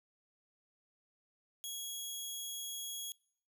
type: tone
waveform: 15% pulse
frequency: 3322 Hz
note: G#7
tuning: in tune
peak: -33 dBFS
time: 1.64-3.12 s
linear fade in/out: 0 ms
effects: noise-tail reverb RT60 0.6 s tail -25 dB re dry